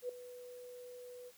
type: tone with ADSR envelope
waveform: sine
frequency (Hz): 493.9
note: B4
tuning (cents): 0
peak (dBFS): -34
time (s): 0.02-1.32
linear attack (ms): 72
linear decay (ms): 3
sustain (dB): -14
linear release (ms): 43
effects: white hiss -63 dBFS RMS until 1.37 s